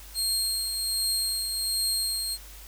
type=tone with tremolo; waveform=25% pulse; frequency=4223 Hz; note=C8; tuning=15 cents sharp; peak=-19 dBFS; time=0.14-2.38 s; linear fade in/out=50 ms; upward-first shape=triangle; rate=1.3 Hz; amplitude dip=45%; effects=added 50 Hz sine -45 dBFS peak until 2.67 s + white hiss -48 dBFS RMS until 2.67 s